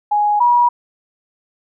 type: tone pair in turn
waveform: sine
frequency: 832 / 963.9 Hz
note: G#5 / B5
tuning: +3 / -42 cents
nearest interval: minor third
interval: 255 cents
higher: second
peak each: -12 / -9 dBFS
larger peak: second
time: 0.11-0.4 / 0.4-0.69 s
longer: neither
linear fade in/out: 10 ms
effects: none